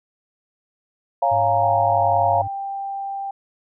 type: chord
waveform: sine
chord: Bb minor seventh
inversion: first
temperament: equal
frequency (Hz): 554.4 / 698.5 / 830.6 / 932.3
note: Db5 / F5 / Ab5 / Bb5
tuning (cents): 0 / 0 / 0 / 0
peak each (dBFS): -24 / -18 / -23 / -22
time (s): 1.22-2.42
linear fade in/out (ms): 5
type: tone with pitch glide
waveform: triangle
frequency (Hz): 102.9 to 98.99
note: G#2 to G2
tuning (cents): -16 to +17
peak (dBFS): -26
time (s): 1.31-2.48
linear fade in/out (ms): 10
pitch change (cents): -67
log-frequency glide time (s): 1.92-2.02
type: tone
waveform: sine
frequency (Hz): 789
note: G5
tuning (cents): +11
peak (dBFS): -25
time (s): 1.62-3.31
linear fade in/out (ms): 5
effects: none